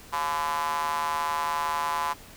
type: tone with high-pass filter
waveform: square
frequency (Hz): 77.78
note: D#2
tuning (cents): 0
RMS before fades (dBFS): -28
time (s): 0.12-2.14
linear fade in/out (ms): 20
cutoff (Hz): 970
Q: 6.3
effects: pink hiss -48 dBFS RMS until 2.36 s